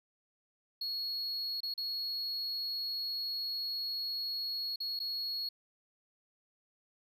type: tone with dropouts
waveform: triangle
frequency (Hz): 4331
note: C#8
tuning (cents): -41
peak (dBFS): -33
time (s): 0.81-5.49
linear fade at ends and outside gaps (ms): 5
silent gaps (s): 1.605-1.631 / 1.74-1.777 / 4.76-4.802 / 4.992-5
effects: none